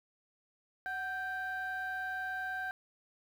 sine tone pair together, 745 / 1568.6 Hz, F#5 / G6, +12 / +1 cents, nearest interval octave + minor second, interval 1289 cents, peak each -38 / -35 dBFS, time 0.86-2.71 s, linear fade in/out 0 ms, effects tanh soft clip ceiling -31 dBFS + 10-bit

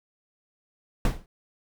brown noise with exponential decay, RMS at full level -17 dBFS, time 1.05-1.26 s, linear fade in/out 2 ms, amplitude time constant 44 ms, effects none

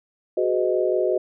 sine chord, G# minor seventh, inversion third, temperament equal with one note detuned, 370 / 415.3 / 504.3 / 622.3 Hz, F#4 / G#4 / B4 / D#5, 0 / 0 / +36 / 0 cents, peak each -22 / -27 / -25 / -24 dBFS, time 0.37-1.18 s, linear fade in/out 5 ms, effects none

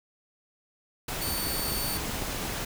pink noise, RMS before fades -33 dBFS, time 1.08-2.65 s, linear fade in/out 5 ms
5% pulse tone, 4510 Hz, C#8, 29 cents sharp, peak -24 dBFS, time 1.21-1.98 s, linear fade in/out 10 ms
click train, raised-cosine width 2 ms, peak -22 dBFS, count 8, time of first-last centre 1.47-2.347 s, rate 7.98 Hz
effects none

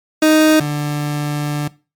30% pulse tone pair in turn, 311.1 / 147.46 Hz, D#4 / D3, 0 / +7 cents, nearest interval octave + minor second, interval 1293 cents, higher first, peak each -6 / -15 dBFS, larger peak first, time 0.22-0.6 / 0.6-1.68 s, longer second, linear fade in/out 5 ms, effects noise-tail reverb RT60 0.3 s tail -19 dB re dry + MP3 96 kbps

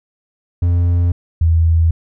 triangle / sine tone pair in turn, 87.1 / 82.21 Hz, F2 / E2, -4 / -4 cents, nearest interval minor second, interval 100 cents, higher first, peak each -9 dBFS, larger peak neither, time 0.62-1.12 / 1.41-1.91 s, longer neither, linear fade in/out 5 ms, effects none

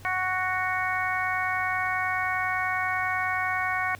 harmonic tone, 370 Hz, F#4, in tune, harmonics 2 / 3 / 4 / 5 / 6, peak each -31 / -31 / -31 / -31 / -31 dBFS, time 0.05-3.95 s, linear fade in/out 0 ms, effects added 99 Hz sine -46 dBFS peak until 3.99 s + pink hiss -52 dBFS RMS until 3.99 s

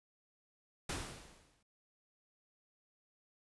pink noise with exponential decay, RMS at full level -37 dBFS, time 0.89-1.63 s, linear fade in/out 5 ms, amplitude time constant 160 ms, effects resampled to 24000 Hz

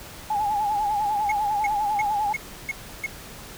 sine tone with vibrato, 835 Hz, G#5, 9 cents sharp, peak -21 dBFS, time 0.3-2.33 s, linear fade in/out 5 ms, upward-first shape sine, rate 10 Hz, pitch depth 65 cents each way
triangle tone bursts, 2176 Hz, C#7, 33 cents flat, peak -22 dBFS, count 6, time 1.29-3.064 s, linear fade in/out 5 ms, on 29 ms, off 320 ms
effects pink hiss -41 dBFS RMS until 3.57 s

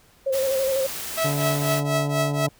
sine tone with vibrato, 534 Hz, C5, 35 cents sharp, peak -20 dBFS, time 0.26-0.87 s, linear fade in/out 10 ms, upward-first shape square, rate 12 Hz, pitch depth 31 cents each way
white noise, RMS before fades -32 dBFS, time 0.32-1.81 s, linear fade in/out 20 ms
sawtooth tone with tremolo, 651 Hz, E5, 22 cents flat, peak -16 dBFS, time 1.17-2.47 s, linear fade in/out 10 ms, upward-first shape triangle, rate 4.1 Hz, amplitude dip 95%
harmonic tone, 144.1 Hz, D3, 33 cents flat, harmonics 1 / 2 / 3 / 4 / 5 / 6 / 7, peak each -24 / -30 / -34 / -36 / -38 / -40 / -41 dBFS, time 1.24-2.49 s, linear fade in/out 10 ms
effects pink hiss -56 dBFS RMS until 2.59 s

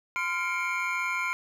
triangle tone cluster, 1029 / 1396 / 2159 / 2342 Hz, C6 / F6 / C#7 / D7, -29 / -1 / -46 / -5 cents, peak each -31 dBFS, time 0.16-1.33 s, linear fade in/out 0 ms, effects none

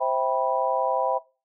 sine chord, C major seventh, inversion none, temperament just, 523.3 / 654.1 / 784.9 / 981.1 Hz, C5 / E5 / G5 / B5, 0 / -14 / +2 / -12 cents, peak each -27 dBFS, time 0-1.19 s, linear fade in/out 20 ms, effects noise-tail reverb RT60 0.3 s tail -19 dB re dry

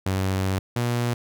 sawtooth tone pair in turn, 95.2 / 119.94 Hz, F#2 / A#2, +50 / +50 cents, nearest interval major third, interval 400 cents, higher second, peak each -18 dBFS, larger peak neither, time 0.06-0.59 / 0.76-1.14 s, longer first, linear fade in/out 5 ms, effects none

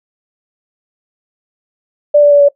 sine tone with pitch steps, 587.3 / 581.6 / 575.9 / 570.3 Hz, D5 / D5 / D5 / C#5, 0 / -17 / -34 / +49 cents, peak -3 dBFS, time 2.14-2.488 s, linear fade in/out 10 ms, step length 87 ms, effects noise-tail reverb RT60 0.1 s tail -19 dB re dry

